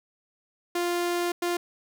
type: tone bursts at uneven times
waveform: sawtooth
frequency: 349.2 Hz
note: F4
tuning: in tune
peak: -21 dBFS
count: 2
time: 0.75-1.32 / 1.42-1.57 s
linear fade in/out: 5 ms
effects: none